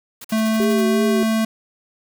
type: noise bursts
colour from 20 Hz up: white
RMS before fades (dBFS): -36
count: 8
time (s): 0.21-0.812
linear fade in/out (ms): 5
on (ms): 35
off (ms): 46
type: tone with pitch glide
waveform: square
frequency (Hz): 220 to 221.7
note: A3 to A3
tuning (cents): 0 to +13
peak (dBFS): -17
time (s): 0.32-1.45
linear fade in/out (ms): 5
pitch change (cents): +13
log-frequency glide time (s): 0.47-0.7
type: tone with vibrato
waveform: sine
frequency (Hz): 392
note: G4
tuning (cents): 0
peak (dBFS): -19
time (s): 0.6-1.23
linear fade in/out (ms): 0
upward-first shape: triangle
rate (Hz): 2.8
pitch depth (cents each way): 90
effects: none